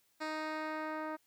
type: tone with low-pass filter sweep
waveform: 10% pulse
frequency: 311.1 Hz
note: D#4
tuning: in tune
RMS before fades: -39 dBFS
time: 0.2-1.17 s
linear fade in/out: 20 ms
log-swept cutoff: 5600 to 1300 Hz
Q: 0.75
effects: white hiss -73 dBFS RMS until 1.26 s